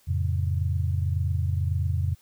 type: chord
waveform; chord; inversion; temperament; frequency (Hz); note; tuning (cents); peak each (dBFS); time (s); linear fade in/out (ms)
sine; F augmented; none; just; 87.31 / 109.13 / 136.42; F2 / A2 / C#3; 0 / -14 / -27; -24 / -30 / -30; 0.07-2.15; 20
effects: white hiss -61 dBFS RMS until 2.21 s